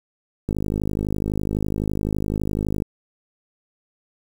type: click train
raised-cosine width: 3 ms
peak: -11 dBFS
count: 122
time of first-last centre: 0.49-2.821 s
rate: 51.9 Hz
effects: 7-bit